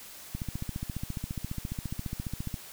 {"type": "click train", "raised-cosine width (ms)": 5, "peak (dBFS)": -21, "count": 33, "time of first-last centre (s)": [0.35, 2.542], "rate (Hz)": 14.6, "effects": ["white hiss -47 dBFS RMS until 2.72 s"]}